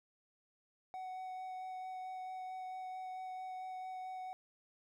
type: tone with vibrato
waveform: triangle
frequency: 746 Hz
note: F#5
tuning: 14 cents sharp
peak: -40 dBFS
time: 0.94-4.33 s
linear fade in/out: 0 ms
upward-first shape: sine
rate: 4.5 Hz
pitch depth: 9 cents each way
effects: none